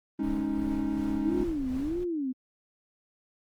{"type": "chord", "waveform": "triangle", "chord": "Ab suspended fourth", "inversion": "none", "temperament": "just", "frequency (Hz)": [207.7, 276.9, 311.5], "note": ["Ab3", "Db4", "Eb4"], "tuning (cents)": [0, -2, 2], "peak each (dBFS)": [-31, -29, -29], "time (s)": [0.19, 1.44], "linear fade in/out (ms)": 5}
{"type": "noise with tremolo", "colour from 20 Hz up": "brown", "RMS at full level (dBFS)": -37, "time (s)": [0.22, 2.05], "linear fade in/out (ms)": 20, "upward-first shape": "sine", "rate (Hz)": 2.7, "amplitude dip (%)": 50}
{"type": "tone with vibrato", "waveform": "sine", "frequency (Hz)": 301.5, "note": "D4", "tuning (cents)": 46, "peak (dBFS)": -28, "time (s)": [1.24, 2.33], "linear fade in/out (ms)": 20, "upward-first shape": "sine", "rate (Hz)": 1.6, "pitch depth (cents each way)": 290}
{"effects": ["Opus 32 kbps"]}